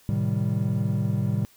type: chord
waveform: triangle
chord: A half-diminished seventh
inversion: none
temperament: equal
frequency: 110 / 130.81 / 155.56 / 196 Hz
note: A2 / C3 / Eb3 / G3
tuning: 0 / 0 / 0 / 0 cents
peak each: -24 / -26 / -28 / -26 dBFS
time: 0.09-1.45 s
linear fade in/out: 0 ms
effects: white hiss -57 dBFS RMS until 1.56 s